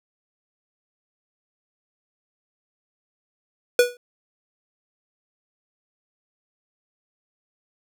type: tone with exponential decay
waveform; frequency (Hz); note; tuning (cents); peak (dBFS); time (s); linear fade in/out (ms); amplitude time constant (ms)
square; 488; B4; -21; -10; 3.79-3.97; 2; 38
effects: none

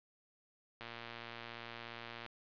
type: click train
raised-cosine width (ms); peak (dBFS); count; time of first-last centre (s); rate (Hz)
0.3; -30; 171; 0.81-2.263; 117
effects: resampled to 11025 Hz + 10-bit

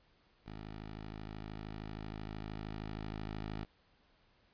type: tone with level ramp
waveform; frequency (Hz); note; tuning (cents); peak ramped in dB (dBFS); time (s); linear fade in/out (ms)
10% pulse; 53; G#1; +36; -37 to -31; 0.46-3.65; 5
effects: pink hiss -70 dBFS RMS until 4.53 s + resampled to 11025 Hz

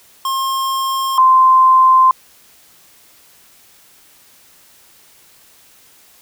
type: tone pair in turn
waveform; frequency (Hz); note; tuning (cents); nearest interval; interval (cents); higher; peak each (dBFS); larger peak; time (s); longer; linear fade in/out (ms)
square / sine; 1069 / 1040.4; C6 / C6; +37 / -10; unison; 47; first; -17 / -6; second; 0.25-1.18 / 1.18-2.11; neither; 2
effects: white hiss -48 dBFS RMS until 6.21 s

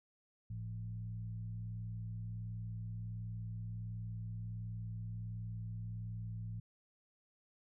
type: tone with frequency modulation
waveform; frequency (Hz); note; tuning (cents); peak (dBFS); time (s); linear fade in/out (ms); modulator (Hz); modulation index
sine; 110; A2; 0; -40; 0.5-6.6; 5; 61.4; 0.6
effects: none

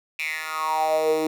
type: tone with high-pass filter sweep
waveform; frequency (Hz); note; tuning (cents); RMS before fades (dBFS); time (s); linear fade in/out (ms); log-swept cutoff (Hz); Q
10% pulse; 157.3; D#3; +19; -24; 0.19-1.27; 2; 2500 to 340; 6.9
effects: none

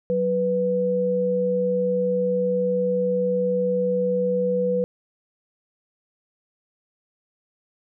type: tone pair together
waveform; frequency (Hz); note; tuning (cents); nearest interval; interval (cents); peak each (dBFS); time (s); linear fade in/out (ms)
sine; 185 / 493.9; F#3 / B4; 0 / 0; octave + perfect fourth; 1700; -26 / -20; 0.1-4.84; 0
effects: none

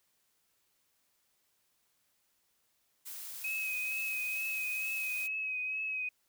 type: noise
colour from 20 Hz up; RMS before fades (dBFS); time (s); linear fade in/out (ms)
blue; -44; 3.05-5.28; 20
type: tone with vibrato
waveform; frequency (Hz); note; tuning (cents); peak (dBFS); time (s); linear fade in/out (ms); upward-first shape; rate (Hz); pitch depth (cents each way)
sine; 2543; D#7; +37; -33; 3.44-6.09; 5; triangle; 2.2; 37
effects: white hiss -75 dBFS RMS until 6.28 s

